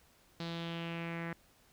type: tone with low-pass filter sweep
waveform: sawtooth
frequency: 167.8 Hz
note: E3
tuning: 31 cents sharp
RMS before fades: -40 dBFS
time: 0.4-1.33 s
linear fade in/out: 2 ms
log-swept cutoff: 4200 to 1900 Hz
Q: 3.6
effects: pink hiss -66 dBFS RMS until 1.72 s